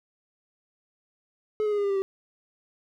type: tone with pitch steps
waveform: triangle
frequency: 427.6 / 420.5 / 413.5 / 406.6 / 399.9 / 393.2 / 386.7 Hz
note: A4 / G#4 / G#4 / G#4 / G4 / G4 / G4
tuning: -49 / +22 / -8 / -37 / +35 / +5 / -24 cents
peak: -21 dBFS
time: 1.6-2.02 s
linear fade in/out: 0 ms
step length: 60 ms
effects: none